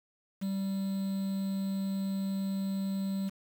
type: tone with quantisation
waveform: triangle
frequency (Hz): 194.5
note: G3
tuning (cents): -13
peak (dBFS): -28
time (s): 0.41-3.3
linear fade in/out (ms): 20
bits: 8
effects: none